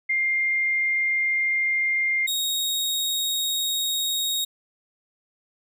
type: tone pair in turn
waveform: sine / sawtooth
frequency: 2109 / 3758 Hz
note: C7 / A#7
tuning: +13 / +13 cents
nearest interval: minor seventh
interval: 1000 cents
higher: second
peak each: -20 dBFS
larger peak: neither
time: 0.09-2.27 / 2.27-4.45 s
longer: neither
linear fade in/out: 10 ms
effects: none